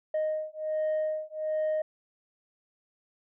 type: beating tone pair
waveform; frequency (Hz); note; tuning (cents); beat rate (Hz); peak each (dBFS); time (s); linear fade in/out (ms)
sine; 620 / 621.3; D#5 / D#5; -6 / -3; 1.3; -29; 0.14-1.82; 5
effects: tanh soft clip ceiling -24 dBFS